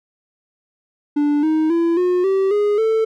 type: tone with pitch steps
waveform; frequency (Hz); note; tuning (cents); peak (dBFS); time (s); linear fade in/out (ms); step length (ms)
triangle; 292.6 / 313.6 / 336.1 / 360.2 / 386.1 / 413.8 / 443.5; D4 / D#4 / E4 / F#4 / G4 / G#4 / A4; -6 / +14 / +34 / -46 / -26 / -6 / +14; -12; 1.16-3.05; 10; 270
effects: none